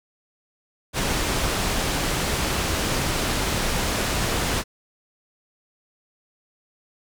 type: low-pass noise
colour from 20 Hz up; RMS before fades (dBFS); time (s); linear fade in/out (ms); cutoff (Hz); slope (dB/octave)
pink; -24; 0.93-4.64; 50; 9900; 12
effects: none